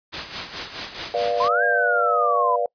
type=noise with tremolo; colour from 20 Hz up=white; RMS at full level=-26 dBFS; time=0.12-1.49 s; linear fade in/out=20 ms; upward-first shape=sine; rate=4.7 Hz; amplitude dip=65%
type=chord; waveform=sine; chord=B diminished; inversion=none; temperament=equal with one note detuned; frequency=484.3 / 587.3 / 698.5 Hz; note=B4 / D5 / F5; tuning=-34 / 0 / 0 cents; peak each=-24 dBFS; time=1.14-2.66 s; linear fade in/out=2 ms
type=linear two-way sweep; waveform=sine; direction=up then down; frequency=980 to 1635 to 980 Hz; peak=-19 dBFS; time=1.4-2.56 s; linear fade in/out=5 ms; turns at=1.64 s
effects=noise-tail reverb RT60 0.1 s tail -25 dB re dry + resampled to 11025 Hz